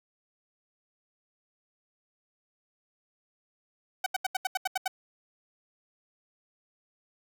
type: tone bursts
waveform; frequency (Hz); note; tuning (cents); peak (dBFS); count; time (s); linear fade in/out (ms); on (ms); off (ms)
sawtooth; 755; F#5; +35; -22; 9; 4.04-4.879; 5; 23; 79
effects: none